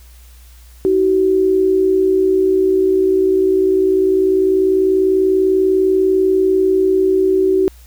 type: tone pair together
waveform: sine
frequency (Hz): 318.3 / 378.5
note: D#4 / F#4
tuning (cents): +39 / +39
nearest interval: minor third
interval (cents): 300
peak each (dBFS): -19 / -11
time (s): 0.85-7.68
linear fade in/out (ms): 0
effects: added 60 Hz sine -39 dBFS peak until 7.86 s + white hiss -49 dBFS RMS until 7.86 s